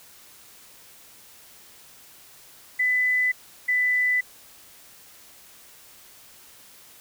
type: tone pair in turn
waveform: sine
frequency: 2001 / 1993.6 Hz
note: B6 / B6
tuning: +22 / +16 cents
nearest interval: unison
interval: 6 cents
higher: first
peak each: -19 dBFS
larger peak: neither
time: 2.79-3.32 / 3.68-4.21 s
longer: neither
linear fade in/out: 10 ms
effects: white hiss -50 dBFS RMS until 7 s